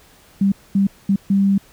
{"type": "tone bursts at uneven times", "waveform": "sine", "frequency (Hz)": 196.9, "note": "G3", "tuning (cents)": 8, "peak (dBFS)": -12, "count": 4, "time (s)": [[0.41, 0.52], [0.75, 0.87], [1.09, 1.16], [1.3, 1.58]], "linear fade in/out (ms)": 5, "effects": ["pink hiss -50 dBFS RMS until 1.72 s"]}